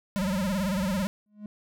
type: low-pass noise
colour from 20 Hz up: white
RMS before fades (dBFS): -42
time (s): 0.16-1.06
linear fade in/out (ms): 50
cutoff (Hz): 100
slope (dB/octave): 96
type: tone with vibrato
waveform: square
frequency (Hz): 191.6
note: G3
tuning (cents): -39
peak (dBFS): -26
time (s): 0.16-1.07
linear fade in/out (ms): 0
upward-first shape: sine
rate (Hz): 18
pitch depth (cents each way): 130
type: tone with exponential growth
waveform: triangle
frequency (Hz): 209.1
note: G#3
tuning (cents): +12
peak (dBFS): -31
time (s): 1.26-1.46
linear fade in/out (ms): 2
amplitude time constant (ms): 43
effects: none